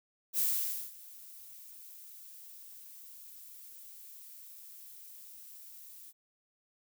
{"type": "noise with ADSR envelope", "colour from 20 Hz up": "violet", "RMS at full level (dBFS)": -29, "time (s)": [0.33, 6.13], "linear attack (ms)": 61, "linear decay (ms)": 520, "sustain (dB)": -22, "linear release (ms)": 39, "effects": []}